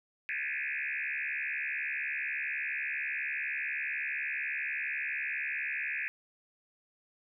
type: tone with frequency modulation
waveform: sine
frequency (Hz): 2093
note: C7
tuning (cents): 0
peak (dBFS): -32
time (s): 0.29-6.08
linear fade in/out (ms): 0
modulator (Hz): 72.1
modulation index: 6.5
effects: none